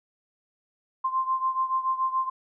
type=beating tone pair; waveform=sine; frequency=1046.5 / 1053.5 Hz; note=C6 / C6; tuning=0 / +12 cents; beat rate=7 Hz; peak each=-25 / -29 dBFS; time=1.04-2.3 s; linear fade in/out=10 ms; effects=none